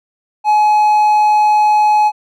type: tone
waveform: triangle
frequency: 846 Hz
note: G#5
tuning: 32 cents sharp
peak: -6 dBFS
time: 0.44-2.12 s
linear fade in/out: 50 ms
effects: none